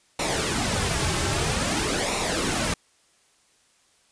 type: noise with flanger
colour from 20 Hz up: pink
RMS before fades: -25 dBFS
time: 0.19-2.74 s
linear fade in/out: 5 ms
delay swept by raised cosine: 0.62 to 4.22 ms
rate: 0.51 Hz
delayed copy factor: -0.6
effects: white hiss -62 dBFS RMS until 4.11 s + resampled to 22050 Hz